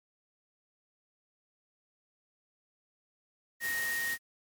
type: tone in noise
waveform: sine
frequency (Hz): 1864.7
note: A#6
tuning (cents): 0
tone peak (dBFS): -31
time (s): 3.6-4.18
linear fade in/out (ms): 50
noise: white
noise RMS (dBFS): -39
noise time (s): 3.6-4.18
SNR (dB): +5
effects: MP3 96 kbps